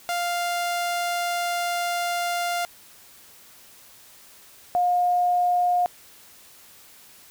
sawtooth / sine tone pair in turn, 698.5 / 713.2 Hz, F5 / F5, 0 / +36 cents, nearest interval unison, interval 36 cents, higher second, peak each -20 / -18 dBFS, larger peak second, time 0.09-2.65 / 4.75-5.86 s, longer first, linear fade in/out 0 ms, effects white hiss -50 dBFS RMS until 7.3 s

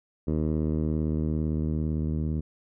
10% pulse tone with low-pass filter sweep, 77.78 Hz, D#2, in tune, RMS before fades -27 dBFS, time 0.27-2.41 s, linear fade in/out 10 ms, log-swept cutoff 390 to 200 Hz, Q 0.8, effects none

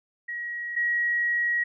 sine tone pair in turn, 1904 / 1904 Hz, A#6 / A#6, +36 / +36 cents, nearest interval unison, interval 0 cents, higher neither, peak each -30 / -22 dBFS, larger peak second, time 0.28-0.76 / 0.76-1.64 s, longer second, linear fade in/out 10 ms, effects none

